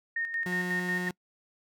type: tone with tremolo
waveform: sine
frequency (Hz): 1841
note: A#6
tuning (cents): -22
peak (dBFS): -28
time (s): 0.16-1.09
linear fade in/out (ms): 5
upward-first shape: square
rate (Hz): 5.5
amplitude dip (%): 55
type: tone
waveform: 30% pulse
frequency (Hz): 179.6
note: F3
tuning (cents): +49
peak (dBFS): -29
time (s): 0.46-1.11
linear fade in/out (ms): 2
effects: noise-tail reverb RT60 0.1 s tail -25 dB re dry